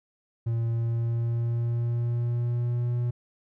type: tone with pitch glide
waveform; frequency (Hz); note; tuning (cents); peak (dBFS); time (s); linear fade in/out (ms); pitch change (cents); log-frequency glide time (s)
triangle; 115.5 to 120.96; A#2 to B2; -16 to -36; -22; 0.46-3.11; 10; +80; 0.67-2.95
effects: none